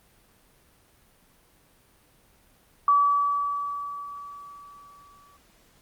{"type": "tone with exponential decay", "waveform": "sine", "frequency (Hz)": 1147, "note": "D6", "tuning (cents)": -41, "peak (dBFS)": -15, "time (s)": [2.88, 5.37], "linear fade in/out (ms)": 2, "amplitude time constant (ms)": 540, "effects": ["pink hiss -60 dBFS RMS until 5.81 s", "Opus 32 kbps"]}